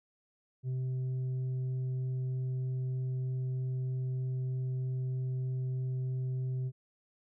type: tone with tanh clipping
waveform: triangle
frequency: 128.8 Hz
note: C3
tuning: 27 cents flat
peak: -32 dBFS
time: 0.63-6.72 s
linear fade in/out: 50 ms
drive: 8 dB
effects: none